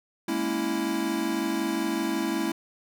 square chord, A# half-diminished seventh, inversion third, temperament equal, 207.7 / 233.1 / 277.2 / 329.6 Hz, G#3 / A#3 / C#4 / E4, 0 / 0 / 0 / 0 cents, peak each -34 / -34 / -33 / -29 dBFS, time 0.28-2.52 s, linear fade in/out 5 ms, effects none

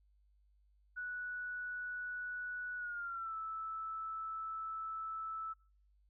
sine tone with pitch glide, 1474 to 1313.2 Hz, F#6 to E6, -7 to -7 cents, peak -39 dBFS, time 0.96-5.54 s, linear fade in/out 20 ms, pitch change -200 cents, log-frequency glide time 2.77-3.35 s, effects noise-tail reverb RT60 0.5 s tail -26 dB re dry + added 50 Hz sine -67 dBFS peak until 6.09 s

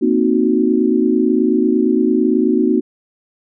sine chord, C half-diminished seventh, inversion third, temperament equal, 233.1 / 261.6 / 311.1 / 370 Hz, Bb3 / C4 / Eb4 / Gb4, 0 / 0 / 0 / 0 cents, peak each -17 dBFS, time 0.01-2.81 s, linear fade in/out 20 ms, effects none

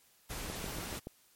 pink noise, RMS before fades -41 dBFS, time 0.29-1 s, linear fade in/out 20 ms
click train, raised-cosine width 2 ms, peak -27 dBFS, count 5, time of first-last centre 0.5-1.071 s, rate 7.01 Hz
effects white hiss -66 dBFS RMS until 1.35 s + MP3 64 kbps

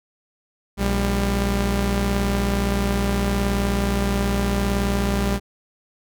sawtooth tone pair together, 59.16 / 199 Hz, A#1 / G3, +26 / +26 cents, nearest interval octave + major sixth, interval 2100 cents, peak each -18 dBFS, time 0.77-5.4 s, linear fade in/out 50 ms, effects none

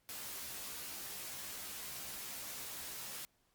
white noise with comb filter, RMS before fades -45 dBFS, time 0.09-3.25 s, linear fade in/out 0 ms, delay 15 ms, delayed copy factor +0.75, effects pink hiss -75 dBFS RMS until 3.54 s + MP3 96 kbps

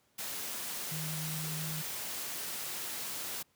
sine tone in noise, 156.4 Hz, D#3, 9 cents sharp, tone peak -37 dBFS, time 0.91-1.82 s, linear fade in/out 10 ms, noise white, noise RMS -39 dBFS, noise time 0.18-3.43 s, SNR -1 dB, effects pink hiss -71 dBFS RMS until 3.55 s + high-pass 100 Hz 12 dB/octave

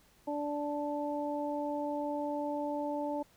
harmonic tone, 292.4 Hz, D4, 7 cents flat, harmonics 1 / 2 / 3, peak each -36 / -36 / -38 dBFS, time 0.27-3.23 s, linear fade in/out 10 ms, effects pink hiss -65 dBFS RMS until 3.36 s

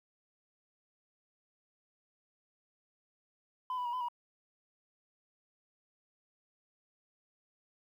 sine tone with pitch steps, 1012 / 989 / 957 / 1008 / 962 Hz, B5 / B5 / A#5 / B5 / B5, +42 / +2 / +45 / +35 / -46 cents, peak -31 dBFS, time 3.7-4.085 s, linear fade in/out 2 ms, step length 77 ms, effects tanh soft clip ceiling -32 dBFS + 11-bit

